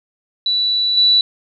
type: tone with level steps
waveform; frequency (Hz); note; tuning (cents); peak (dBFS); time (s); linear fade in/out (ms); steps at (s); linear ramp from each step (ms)
sine; 3951; B7; 0; -14 / -9; 0.46-1.21; 2; 0.97; 5
effects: none